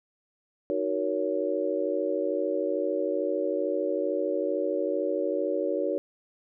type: chord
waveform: sine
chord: D# minor seventh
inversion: none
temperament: just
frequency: 311.1 / 373.4 / 466.7 / 560 Hz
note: D#4 / F#4 / A#4 / C#5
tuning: 0 / +16 / +2 / +18 cents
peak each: -32 / -31 / -31 / -29 dBFS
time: 0.7-5.98 s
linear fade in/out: 0 ms
effects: none